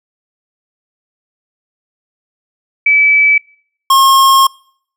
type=tone pair in turn; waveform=sine / square; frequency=2300 / 1077 Hz; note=D7 / C6; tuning=-37 / +50 cents; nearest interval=octave + minor second; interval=1313 cents; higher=first; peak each=-6 dBFS; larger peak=neither; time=2.86-3.38 / 3.9-4.47 s; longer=second; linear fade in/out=5 ms; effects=noise-tail reverb RT60 0.6 s tail -26 dB re dry